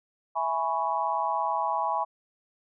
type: chord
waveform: sine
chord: C# minor seventh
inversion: first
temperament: equal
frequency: 659.3 / 830.6 / 987.8 / 1108.7 Hz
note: E5 / G#5 / B5 / C#6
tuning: 0 / 0 / 0 / 0 cents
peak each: -33 / -29 / -29 / -32 dBFS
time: 0.35-2.05 s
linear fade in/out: 20 ms
effects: none